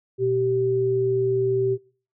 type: tone pair together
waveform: sine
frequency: 121.99 / 387.3 Hz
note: B2 / G4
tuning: -21 / -21 cents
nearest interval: octave + minor sixth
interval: 2000 cents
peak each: -28 / -19 dBFS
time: 0.18-1.78 s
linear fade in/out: 50 ms
effects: noise-tail reverb RT60 0.4 s tail -20 dB re dry